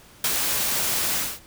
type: noise with ADSR envelope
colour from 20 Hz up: white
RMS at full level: -21 dBFS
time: 0.24-1.4 s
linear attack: 3 ms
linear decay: 40 ms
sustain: -3 dB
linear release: 230 ms
effects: pink hiss -50 dBFS RMS until 1.46 s